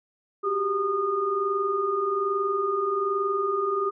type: tone cluster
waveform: sine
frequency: 377.4 / 398.6 / 1224 Hz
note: F#4 / G4 / D#6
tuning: +34 / +29 / -29 cents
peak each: -32 / -26 / -26 dBFS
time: 0.43-3.91 s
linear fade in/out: 20 ms
effects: none